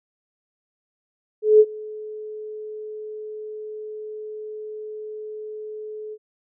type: tone with ADSR envelope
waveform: sine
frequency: 428.5 Hz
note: A4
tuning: 46 cents flat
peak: -7 dBFS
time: 1.42-6.18 s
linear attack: 180 ms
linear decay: 49 ms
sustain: -24 dB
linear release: 52 ms
effects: none